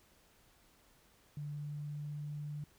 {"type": "tone with pitch glide", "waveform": "sine", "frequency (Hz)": [146.83, 147.85], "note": ["D3", "D3"], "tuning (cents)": [0, 12], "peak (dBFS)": -39, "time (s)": [1.37, 2.64], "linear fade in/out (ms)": 2, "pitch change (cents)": 12, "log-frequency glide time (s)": [1.49, 2.27], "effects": ["pink hiss -67 dBFS RMS until 2.78 s"]}